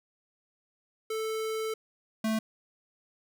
square tone pair in turn, 440 / 220 Hz, A4 / A3, 0 / 0 cents, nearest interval octave, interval 1200 cents, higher first, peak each -31 / -27 dBFS, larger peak second, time 1.1-1.74 / 2.24-2.39 s, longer first, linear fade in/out 5 ms, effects none

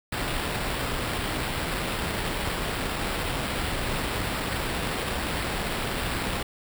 pink noise with sample-and-hold, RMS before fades -29 dBFS, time 0.12-6.43 s, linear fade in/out 5 ms, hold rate 6300 Hz, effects none

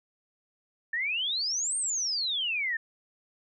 sine exponential two-way sweep, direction up then down, 1760 to 8870 to 1760 Hz, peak -27 dBFS, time 0.93-2.77 s, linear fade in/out 5 ms, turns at 1.77 s, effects none

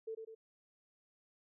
sine tone with echo, 445.2 Hz, A4, 20 cents sharp, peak -39 dBFS, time 0.07-0.15 s, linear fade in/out 10 ms, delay 100 ms, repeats 2, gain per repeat -5 dB, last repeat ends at 0.35 s, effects none

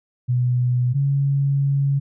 sine tone pair in turn, 124 / 139.4 Hz, B2 / C#3, +7 / +10 cents, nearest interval major second, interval 203 cents, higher second, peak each -16 dBFS, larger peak neither, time 0.28-0.94 / 0.94-2 s, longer second, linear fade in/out 20 ms, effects none

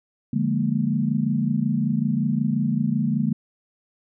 sine chord, Bb dominant seventh, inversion first, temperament equal, 146.83 / 174.61 / 207.7 / 233.1 Hz, D3 / F3 / Ab3 / Bb3, 0 / 0 / 0 / 0 cents, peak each -25 / -29 / -24 / -24 dBFS, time 0.33-3.33 s, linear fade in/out 5 ms, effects none

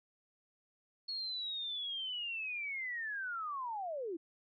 sine linear sweep, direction down, 4352 to 310 Hz, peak -37 dBFS, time 1.08-4.17 s, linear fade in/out 10 ms, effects none

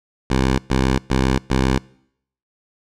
10% pulse tone bursts, 65.41 Hz, C2, in tune, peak -7 dBFS, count 4, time 0.3-1.78 s, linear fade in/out 5 ms, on 280 ms, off 120 ms, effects noise-tail reverb RT60 0.7 s tail -24 dB re dry + low-pass 7000 Hz 12 dB/octave

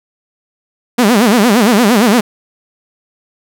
sawtooth tone with vibrato, 222.8 Hz, A3, 22 cents sharp, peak -3 dBFS, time 0.98-2.21 s, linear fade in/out 10 ms, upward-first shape sine, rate 8.7 Hz, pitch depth 220 cents each way, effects none

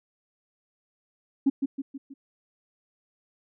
sine tone with echo, 273.7 Hz, C#4, 22 cents flat, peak -16 dBFS, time 1.46-1.5 s, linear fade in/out 10 ms, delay 160 ms, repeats 4, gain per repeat -6 dB, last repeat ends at 2.14 s, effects tanh soft clip ceiling -13 dBFS

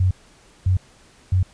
sine tone bursts, 92.5 Hz, F#2, in tune, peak -14 dBFS, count 3, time 0-1.43 s, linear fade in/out 5 ms, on 110 ms, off 550 ms, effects pink hiss -52 dBFS RMS until 1.53 s + resampled to 22050 Hz

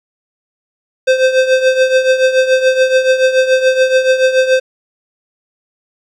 square tone with tremolo, 519 Hz, C5, 14 cents flat, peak -6 dBFS, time 1.07-4.6 s, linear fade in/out 10 ms, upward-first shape triangle, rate 7 Hz, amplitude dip 75%, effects low-pass 5000 Hz 12 dB/octave + 8-bit

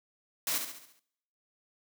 white noise with echo, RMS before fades -31 dBFS, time 0.47-0.58 s, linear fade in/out 2 ms, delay 69 ms, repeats 6, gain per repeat -6 dB, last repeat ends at 0.994 s, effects noise-tail reverb RT60 0.8 s tail -24 dB re dry + high-pass 150 Hz 12 dB/octave

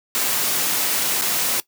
white noise with dropouts, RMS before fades -21 dBFS, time 0.15-1.6 s, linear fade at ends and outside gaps 0 ms, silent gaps 1.213-1.22 s, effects noise-tail reverb RT60 0.1 s tail -19 dB re dry + high-pass 150 Hz 12 dB/octave

